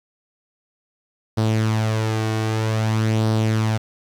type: tone with flanger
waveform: sawtooth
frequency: 110 Hz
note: A2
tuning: in tune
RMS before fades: -20 dBFS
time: 1.37-3.78 s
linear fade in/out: 10 ms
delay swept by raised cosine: 0.21 to 2.71 ms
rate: 0.52 Hz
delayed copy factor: +0.5
effects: low-pass 8000 Hz 12 dB/octave + 8-bit